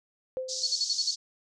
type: tone with exponential decay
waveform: sine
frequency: 517 Hz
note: C5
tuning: 21 cents flat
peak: -27 dBFS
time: 0.37-0.8 s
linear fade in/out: 0 ms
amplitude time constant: 92 ms
type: band-pass noise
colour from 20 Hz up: pink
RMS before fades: -34 dBFS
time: 0.48-1.16 s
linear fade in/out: 20 ms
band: 4400 to 6800 Hz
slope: 48 dB/octave
type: tone bursts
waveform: sine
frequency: 4400 Hz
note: C#8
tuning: 14 cents flat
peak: -24 dBFS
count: 6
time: 0.63-1.109 s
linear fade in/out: 5 ms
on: 39 ms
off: 49 ms
effects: none